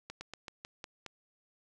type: slowing click train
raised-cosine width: 0.2 ms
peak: -25 dBFS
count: 7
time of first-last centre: 0.1-1.063 s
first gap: 110 ms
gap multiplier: 1.15
effects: none